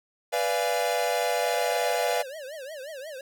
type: chord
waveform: 45% pulse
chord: B diminished seventh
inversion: none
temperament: equal with one note detuned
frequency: 493.9 / 587.3 / 690.8 / 830.6 Hz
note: B4 / D5 / F5 / Ab5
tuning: 0 / 0 / -19 / 0 cents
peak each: -29 / -30 / -28 / -32 dBFS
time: 0.32-2.23 s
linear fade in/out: 20 ms
type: tone with vibrato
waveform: square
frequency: 575 Hz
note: D5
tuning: 37 cents flat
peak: -37 dBFS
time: 1.43-3.21 s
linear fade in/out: 2 ms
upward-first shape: triangle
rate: 5.6 Hz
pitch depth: 240 cents each way
effects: none